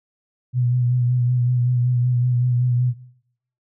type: tone with vibrato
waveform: sine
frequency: 123.47 Hz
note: B2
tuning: in tune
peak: -16 dBFS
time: 0.53-2.94 s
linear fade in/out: 50 ms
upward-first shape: sine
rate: 5.3 Hz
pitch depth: 31 cents each way
effects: noise-tail reverb RT60 0.7 s tail -17 dB re dry